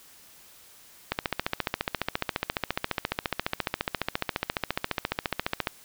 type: click train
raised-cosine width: 0.3 ms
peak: -9 dBFS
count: 67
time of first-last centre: 1.12-5.672 s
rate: 14.5 Hz
effects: white hiss -53 dBFS RMS until 5.84 s